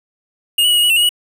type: tone with pitch steps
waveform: square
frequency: 2847 / 2945 / 2908 / 2873 / 2924 / 2701 / 2881 / 2928 Hz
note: F7 / F#7 / F#7 / F7 / F#7 / E7 / F#7 / F#7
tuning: +33 / -9 / -31 / +48 / -21 / +42 / -47 / -19 cents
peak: -11 dBFS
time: 0.58-1.092 s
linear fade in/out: 5 ms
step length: 64 ms
effects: 7-bit